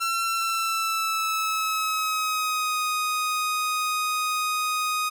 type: tone with pitch glide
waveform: sawtooth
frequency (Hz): 1351 to 1246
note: E6 to D#6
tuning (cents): +42 to +2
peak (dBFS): -20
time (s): 0-5.1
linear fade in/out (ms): 20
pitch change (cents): -140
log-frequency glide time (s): 0.28-2.8
effects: none